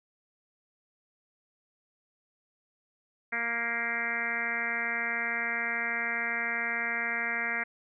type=harmonic tone with a mistuned harmonic; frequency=233.1 Hz; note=A#3; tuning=in tune; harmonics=1 / 2 / 3 / 4 / 5 / 6 / 7 / 8 / 9 / 10; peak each=-44 / -45 / -41 / -45 / -45 / -39 / -35 / -35 / -33 / -39 dBFS; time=3.32-7.64 s; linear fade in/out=10 ms; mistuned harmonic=8; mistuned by=+26 cents; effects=none